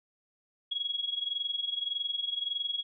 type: tone with amplitude modulation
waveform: sine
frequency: 3322 Hz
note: G#7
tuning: in tune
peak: -27 dBFS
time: 0.71-2.83 s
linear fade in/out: 10 ms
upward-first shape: sine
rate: 21.7 Hz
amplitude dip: 80%
effects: none